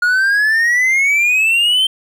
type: exponential sweep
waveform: triangle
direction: up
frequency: 1430 to 3136 Hz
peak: -9 dBFS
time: 0.02-1.87 s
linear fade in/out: 5 ms
effects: none